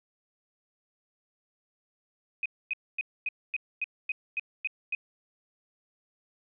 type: tone bursts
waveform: sine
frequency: 2510 Hz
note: D#7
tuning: 15 cents sharp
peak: -27 dBFS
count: 10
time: 2.43-4.95 s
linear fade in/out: 2 ms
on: 27 ms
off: 250 ms
effects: none